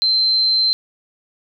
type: tone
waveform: sine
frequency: 4108 Hz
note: C8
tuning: 33 cents flat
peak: -13 dBFS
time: 0.02-0.73 s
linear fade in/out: 0 ms
effects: none